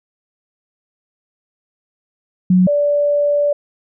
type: tone pair in turn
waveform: sine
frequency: 183.1 / 581.3 Hz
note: F#3 / D5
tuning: -18 / -18 cents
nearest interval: octave + minor sixth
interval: 2000 cents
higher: second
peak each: -8 / -12 dBFS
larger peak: first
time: 2.5-2.67 / 2.67-3.53 s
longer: second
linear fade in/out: 5 ms
effects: none